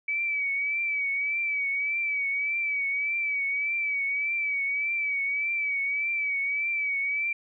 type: tone with vibrato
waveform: sine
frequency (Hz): 2286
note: D7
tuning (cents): -47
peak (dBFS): -25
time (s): 0.08-7.33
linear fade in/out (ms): 5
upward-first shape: triangle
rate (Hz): 1.7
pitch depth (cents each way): 61
effects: none